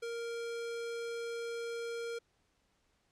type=tone; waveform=square; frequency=466.2 Hz; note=A#4; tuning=in tune; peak=-38 dBFS; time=0.02-2.19 s; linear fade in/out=10 ms; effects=pink hiss -75 dBFS RMS until 3.11 s + low-pass 8000 Hz 12 dB/octave